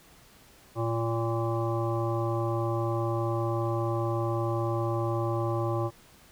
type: harmonic tone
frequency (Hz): 115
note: A#2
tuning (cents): -23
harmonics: 1 / 3 / 5 / 7 / 9 / 10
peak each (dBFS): -29 / -31 / -34 / -37 / -38 / -39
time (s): 0.75-5.91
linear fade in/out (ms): 50
effects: pink hiss -56 dBFS RMS until 6.31 s